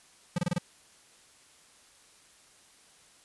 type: tone bursts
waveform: square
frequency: 175.4 Hz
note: F3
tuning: 8 cents sharp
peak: -26 dBFS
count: 5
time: 0.36-0.584 s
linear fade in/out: 5 ms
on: 24 ms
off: 26 ms
effects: white hiss -59 dBFS RMS until 3.24 s + resampled to 24000 Hz